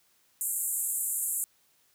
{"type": "band-pass noise", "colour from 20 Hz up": "pink", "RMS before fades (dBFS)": -31, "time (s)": [0.41, 1.44], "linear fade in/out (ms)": 0, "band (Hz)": [7300, 14000], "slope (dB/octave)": 96, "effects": ["white hiss -67 dBFS RMS until 1.94 s", "high-pass 60 Hz 12 dB/octave"]}